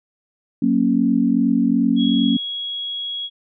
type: chord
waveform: sine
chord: F# major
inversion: none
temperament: equal with one note detuned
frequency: 185 / 233.1 / 275.7 Hz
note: F#3 / A#3 / C#4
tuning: 0 / 0 / -9 cents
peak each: -22 / -17 / -18 dBFS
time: 0.62-2.37 s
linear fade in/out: 5 ms
type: tone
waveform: sine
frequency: 3322 Hz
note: G#7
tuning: in tune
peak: -24 dBFS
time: 1.96-3.3 s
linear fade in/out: 50 ms
effects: none